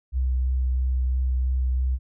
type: tone with vibrato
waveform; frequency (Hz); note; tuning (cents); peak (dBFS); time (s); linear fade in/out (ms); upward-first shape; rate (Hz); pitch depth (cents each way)
sine; 63.8; C2; -43; -20; 0.12-1.99; 50; triangle; 3; 15
effects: none